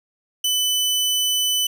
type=tone; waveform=sawtooth; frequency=3000 Hz; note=F#7; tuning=23 cents sharp; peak=-15 dBFS; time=0.44-1.67 s; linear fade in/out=5 ms; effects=none